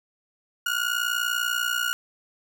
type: ring-modulated tone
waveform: 30% pulse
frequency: 1435 Hz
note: F6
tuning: 47 cents sharp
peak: -18 dBFS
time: 0.66-1.93 s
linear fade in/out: 0 ms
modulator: 30.1 Hz
effects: none